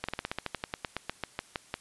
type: slowing click train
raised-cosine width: 0.3 ms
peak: -15 dBFS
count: 18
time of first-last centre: 0.04-1.741 s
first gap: 46 ms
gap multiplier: 1.09
effects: white hiss -57 dBFS RMS until 1.8 s + resampled to 24000 Hz